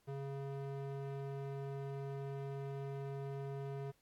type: tone with band-pass filter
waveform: square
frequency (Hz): 138.1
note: C#3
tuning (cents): -6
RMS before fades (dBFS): -43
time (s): 0.07-3.92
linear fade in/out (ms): 20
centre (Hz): 370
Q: 0.79
effects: pink hiss -75 dBFS RMS until 4.01 s + AAC 64 kbps